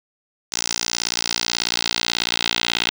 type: tone with band-pass filter sweep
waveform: 10% pulse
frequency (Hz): 58.27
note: A#1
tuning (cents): 0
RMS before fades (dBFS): -23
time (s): 0.52-2.9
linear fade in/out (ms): 5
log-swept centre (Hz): 6000 to 3400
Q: 2.3
effects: none